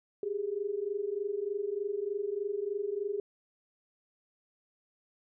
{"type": "tone pair together", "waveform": "sine", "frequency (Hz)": [392, 415.3], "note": ["G4", "G#4"], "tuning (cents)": [0, 0], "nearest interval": "minor second", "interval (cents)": 100, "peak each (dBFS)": [-35, -33], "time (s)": [0.23, 3.2], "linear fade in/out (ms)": 2, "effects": []}